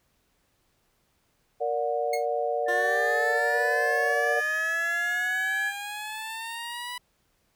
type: chord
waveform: sine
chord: Bb augmented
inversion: none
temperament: just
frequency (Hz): 466.2 / 582.7 / 728.4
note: Bb4 / D5 / F#5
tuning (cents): 0 / -14 / -27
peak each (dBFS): -29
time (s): 1.6-4.41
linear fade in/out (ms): 20
type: tone with exponential decay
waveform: sawtooth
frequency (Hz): 2160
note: C#7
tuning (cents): -45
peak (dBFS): -25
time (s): 2.13-2.26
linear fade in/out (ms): 5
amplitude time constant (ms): 28
type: tone with pitch glide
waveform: sine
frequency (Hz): 1773 to 1688.1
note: A6 to G#6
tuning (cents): +13 to +28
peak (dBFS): -25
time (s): 2.66-5.73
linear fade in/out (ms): 50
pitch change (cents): -85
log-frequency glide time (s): 2.94-5.03
type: linear sweep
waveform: 15% pulse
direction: up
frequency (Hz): 350 to 989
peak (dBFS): -27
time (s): 2.68-6.98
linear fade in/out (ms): 5
effects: pink hiss -70 dBFS RMS until 7.55 s